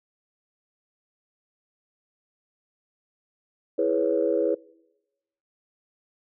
sine chord, C# minor seventh, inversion first, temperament equal, 329.6 / 415.3 / 493.9 / 554.4 Hz, E4 / G#4 / B4 / C#5, 0 / 0 / 0 / 0 cents, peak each -27 / -26 / -24 / -26 dBFS, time 3.78-4.55 s, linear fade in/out 10 ms, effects noise-tail reverb RT60 1.0 s tail -24 dB re dry + tanh soft clip ceiling -10 dBFS

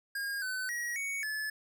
square tone with pitch steps, 1623 / 1514 / 1905 / 2231 / 1725 Hz, G#6 / F#6 / A#6 / C#7 / A6, -40 / +39 / +37 / +11 / -35 cents, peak -34 dBFS, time 0.15-1.5 s, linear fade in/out 5 ms, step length 270 ms, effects none

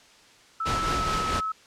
sine tone with pitch glide, 1315 to 1294.7 Hz, E6 to E6, -5 to -32 cents, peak -26 dBFS, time 0.6-1.52 s, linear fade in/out 5 ms, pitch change -27 cents, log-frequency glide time 0.89-1.08 s
pink noise with tremolo, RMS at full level -27 dBFS, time 0.65-1.41 s, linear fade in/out 20 ms, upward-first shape triangle, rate 4.6 Hz, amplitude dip 40%
effects white hiss -54 dBFS RMS until 1.66 s + low-pass 6000 Hz 12 dB/octave

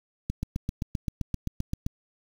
click train, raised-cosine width 5 ms, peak -16 dBFS, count 13, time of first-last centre 0.3-1.865 s, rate 7.67 Hz, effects 7-bit

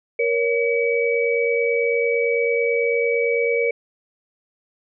sine tone cluster, 469 / 558 / 2279 Hz, A#4 / C#5 / C#7, +11 / +11 / +47 cents, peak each -19 / -25 / -23 dBFS, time 0.19-3.71 s, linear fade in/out 5 ms, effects none

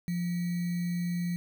sine tone with sample-and-hold, 174.61 Hz, F3, in tune, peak -28 dBFS, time 0.08-1.36 s, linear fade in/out 0 ms, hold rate 2100 Hz, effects none

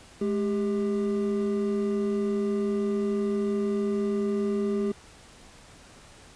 triangle tone pair together, 211.1 / 398.2 Hz, G#3 / G4, +29 / +27 cents, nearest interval major seventh, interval 1098 cents, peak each -25 dBFS, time 0.21-4.92 s, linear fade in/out 5 ms, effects pink hiss -51 dBFS RMS until 6.35 s + resampled to 22050 Hz

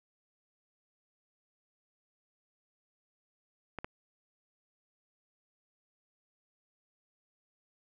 clicks, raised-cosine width 0.5 ms, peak -23 dBFS, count 2, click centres 3.787 / 3.845 s, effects none

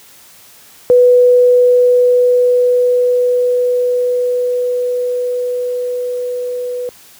sine tone with level ramp, 493.9 Hz, B4, in tune, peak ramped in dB -4 to -18 dBFS, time 0.9-6.89 s, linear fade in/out 0 ms, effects white hiss -42 dBFS RMS until 7.19 s + high-pass 60 Hz 12 dB/octave

